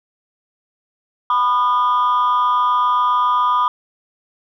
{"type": "tone pair together", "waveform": "sine", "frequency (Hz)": [992, 1219.5], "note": ["B5", "D#6"], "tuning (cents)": [7, -35], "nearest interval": "major third", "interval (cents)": 358, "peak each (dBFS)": -14, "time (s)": [1.3, 3.68], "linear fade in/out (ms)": 2, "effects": ["tanh soft clip ceiling -10 dBFS"]}